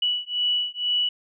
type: beating tone pair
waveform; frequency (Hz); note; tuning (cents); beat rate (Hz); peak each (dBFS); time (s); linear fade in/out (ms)
sine; 2947 / 2949.1; F#7 / F#7; -8 / -6; 2.1; -25; 0.02-1.09; 5
effects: none